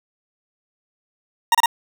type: tone bursts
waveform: 40% pulse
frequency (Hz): 932.3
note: A#5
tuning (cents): 0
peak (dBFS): -11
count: 3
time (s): 1.52-1.659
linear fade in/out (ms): 2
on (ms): 27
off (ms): 29
effects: none